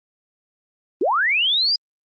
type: linear sweep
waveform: sine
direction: up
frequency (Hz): 292 to 4978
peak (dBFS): -16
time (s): 1.01-1.76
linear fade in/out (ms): 5
effects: Opus 24 kbps